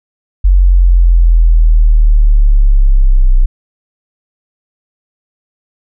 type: linear sweep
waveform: sine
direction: down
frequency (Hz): 46.25 to 30.87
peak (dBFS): -3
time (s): 0.44-3.46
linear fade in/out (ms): 10
effects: none